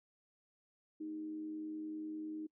sine tone with frequency modulation, 311.1 Hz, D#4, in tune, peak -40 dBFS, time 1-2.47 s, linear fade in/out 10 ms, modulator 89.8 Hz, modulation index 0.26, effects noise-tail reverb RT60 0.1 s tail -26 dB re dry

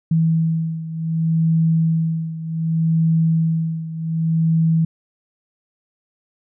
sine beating tone pair, 162.3 / 162.96 Hz, E3 / E3, -27 / -20 cents, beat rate 0.66 Hz, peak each -17 / -21 dBFS, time 0.11-4.85 s, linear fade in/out 5 ms, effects none

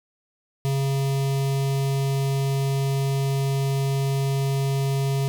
square tone with notch filter, 136.9 Hz, C#3, 21 cents flat, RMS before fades -23 dBFS, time 0.65-5.28 s, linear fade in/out 0 ms, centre 1500 Hz, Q 1.3, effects none

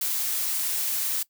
blue noise, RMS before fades -27 dBFS, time 0.01-1.23 s, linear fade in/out 5 ms, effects noise-tail reverb RT60 0.1 s tail -20 dB re dry

